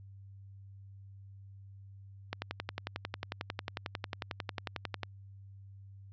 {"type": "click train", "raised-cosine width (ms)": 0.3, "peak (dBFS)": -19, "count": 31, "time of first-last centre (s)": [2.33, 5.033], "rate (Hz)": 11.1, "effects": ["added 98 Hz sine -49 dBFS peak until 6.12 s", "resampled to 16000 Hz"]}